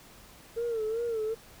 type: tone with vibrato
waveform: sine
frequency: 452.5 Hz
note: A4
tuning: 48 cents sharp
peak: -27 dBFS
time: 0.56-1.35 s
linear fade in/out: 20 ms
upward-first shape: sine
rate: 2.6 Hz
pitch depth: 84 cents each way
effects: tanh soft clip ceiling -25 dBFS + pink hiss -53 dBFS RMS until 1.6 s